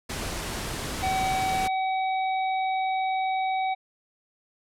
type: noise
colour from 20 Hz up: pink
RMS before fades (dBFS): -32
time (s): 0.09-1.68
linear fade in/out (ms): 10
type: harmonic tone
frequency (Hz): 759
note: F#5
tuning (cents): +44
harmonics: 1 / 3 / 5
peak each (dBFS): -24 / -34 / -41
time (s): 1.02-3.75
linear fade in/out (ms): 20
effects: low-pass 11000 Hz 12 dB/octave